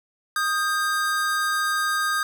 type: tone pair together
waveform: square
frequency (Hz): 1240.7 / 1594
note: D#6 / G6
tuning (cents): -5 / +28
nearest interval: major third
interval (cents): 433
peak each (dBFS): -25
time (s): 0.36-2.23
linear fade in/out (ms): 2
effects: none